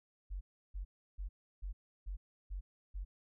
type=tone bursts; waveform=sine; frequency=46.67 Hz; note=F#1; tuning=16 cents sharp; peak=-38 dBFS; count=7; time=0.3-3.05 s; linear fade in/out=20 ms; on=110 ms; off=330 ms; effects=none